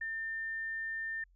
sine tone, 1800 Hz, A6, 39 cents sharp, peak -35 dBFS, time 0.01-1.24 s, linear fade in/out 5 ms, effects added 44 Hz sine -62 dBFS peak until 1.35 s

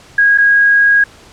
sine tone with dropouts, 1642 Hz, G#6, 20 cents flat, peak -6 dBFS, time 0.18-1.04 s, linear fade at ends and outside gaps 5 ms, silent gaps 0.377-0.383 s, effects pink hiss -41 dBFS RMS until 1.32 s + low-pass 8000 Hz 12 dB/octave

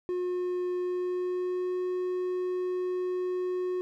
triangle tone with pitch glide, 360.1 to 364.3 Hz, F#4 to F#4, -47 to -27 cents, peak -26 dBFS, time 0.09-3.81 s, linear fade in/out 0 ms, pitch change +20 cents, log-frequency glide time 0.81-1.79 s, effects none

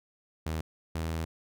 sawtooth tone pair in turn, 79.7 / 81 Hz, D#2 / E2, +42 / -30 cents, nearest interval unison, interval 28 cents, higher second, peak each -27 dBFS, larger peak neither, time 0.46-0.61 / 0.95-1.25 s, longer second, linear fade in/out 5 ms, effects none

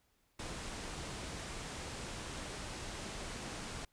pink low-pass noise, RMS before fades -44 dBFS, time 0.39-3.85 s, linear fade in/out 5 ms, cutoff 9400 Hz, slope 48 dB/octave, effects pink hiss -75 dBFS RMS until 3.92 s

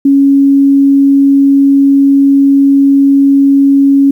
sine tone, 277 Hz, C#4, 1 cent flat, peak -3 dBFS, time 0.05-4.11 s, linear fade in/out 5 ms, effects 7-bit

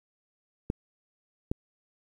clicks, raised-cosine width 3 ms, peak -15 dBFS, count 2, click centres 0.701 / 1.515 s, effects 9-bit

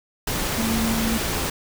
sine tone in noise, 224.8 Hz, A3, 37 cents sharp, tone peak -22 dBFS, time 0.58-1.18 s, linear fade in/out 5 ms, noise pink, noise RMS -25 dBFS, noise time 0.27-1.5 s, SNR 0 dB, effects none

